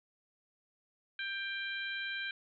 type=harmonic tone; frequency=790 Hz; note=G5; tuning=13 cents sharp; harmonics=2 / 3 / 4 / 5; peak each=-38 / -42 / -44 / -46 dBFS; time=1.19-2.31 s; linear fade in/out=2 ms; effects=none